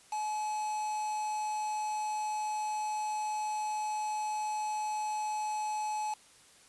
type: tone with quantisation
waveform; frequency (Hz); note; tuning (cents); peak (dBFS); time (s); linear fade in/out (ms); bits
triangle; 853; G#5; +46; -30; 0.12-6.14; 5; 7
effects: white hiss -59 dBFS RMS until 6.68 s + resampled to 24000 Hz